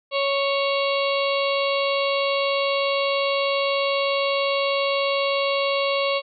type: harmonic tone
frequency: 554.4 Hz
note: C#5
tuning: in tune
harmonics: 1 / 2 / 4 / 5 / 6 / 7 / 8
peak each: -22 / -27 / -30 / -29 / -33 / -33 / -34 dBFS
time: 0.11-6.22 s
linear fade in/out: 50 ms
effects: none